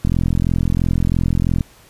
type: click train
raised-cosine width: 5 ms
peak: -5 dBFS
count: 68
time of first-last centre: 0.05-1.608 s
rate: 43 Hz
effects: pink hiss -48 dBFS RMS until 1.89 s + resampled to 32000 Hz